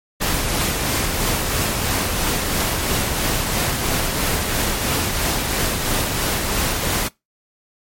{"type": "noise with tremolo", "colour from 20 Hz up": "pink", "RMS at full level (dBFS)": -19, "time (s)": [0.2, 7.09], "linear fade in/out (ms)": 20, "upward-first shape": "triangle", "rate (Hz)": 3, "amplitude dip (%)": 35, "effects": ["noise-tail reverb RT60 0.2 s tail -23 dB re dry", "MP3 64 kbps"]}